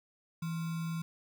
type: tone with sample-and-hold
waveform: sine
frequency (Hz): 164.81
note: E3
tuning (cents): 0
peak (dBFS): -33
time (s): 0.42-1.02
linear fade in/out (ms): 5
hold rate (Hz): 1225
effects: none